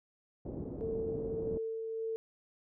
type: low-pass noise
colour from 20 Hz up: white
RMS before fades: -41 dBFS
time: 0.45-1.58 s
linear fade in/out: 5 ms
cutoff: 440 Hz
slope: 24 dB/octave
type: tone with tremolo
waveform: sine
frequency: 448 Hz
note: A4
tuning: 31 cents sharp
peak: -33 dBFS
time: 0.81-2.16 s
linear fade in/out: 0 ms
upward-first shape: sine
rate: 1.7 Hz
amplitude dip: 30%
effects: none